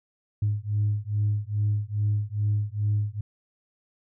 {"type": "beating tone pair", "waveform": "sine", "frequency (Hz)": [103.2, 105.6], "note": ["G#2", "G#2"], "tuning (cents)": [-10, 29], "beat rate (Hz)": 2.4, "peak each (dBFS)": -25, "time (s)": [0.42, 3.21], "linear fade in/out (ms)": 5, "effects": ["tanh soft clip ceiling -17 dBFS"]}